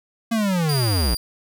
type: linear sweep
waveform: square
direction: down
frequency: 233.1 to 52.2 Hz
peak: -19 dBFS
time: 0.31-1.15 s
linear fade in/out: 10 ms
type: tone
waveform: sawtooth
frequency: 4792 Hz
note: D8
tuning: 34 cents sharp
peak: -22 dBFS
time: 0.69-1.17 s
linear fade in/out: 2 ms
effects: none